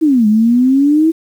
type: exponential two-way sweep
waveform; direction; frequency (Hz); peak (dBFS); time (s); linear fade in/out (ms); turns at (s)
sine; down then up; 329.6 to 208.3 to 329.6; -7; 0.01-1.12; 20; 0.27
effects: 7-bit